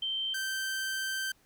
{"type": "tone pair in turn", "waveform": ["sine", "sawtooth"], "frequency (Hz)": [3122, 1556.5], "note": ["G7", "G6"], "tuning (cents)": [-8, -13], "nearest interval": "octave", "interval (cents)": 1205, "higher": "first", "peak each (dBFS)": [-30, -28], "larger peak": "second", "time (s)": [[0.02, 0.34], [0.34, 1.32]], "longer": "second", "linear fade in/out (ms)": 5, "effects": ["pink hiss -66 dBFS RMS until 1.45 s"]}